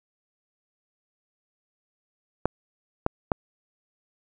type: clicks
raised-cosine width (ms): 1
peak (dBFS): -7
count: 3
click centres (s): 2.456 / 3.064 / 3.318
effects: none